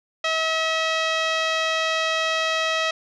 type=tone with low-pass filter; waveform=15% pulse; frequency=643 Hz; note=E5; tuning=43 cents flat; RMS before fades=-23 dBFS; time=0.24-2.91 s; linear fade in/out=5 ms; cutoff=4200 Hz; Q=6.9; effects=none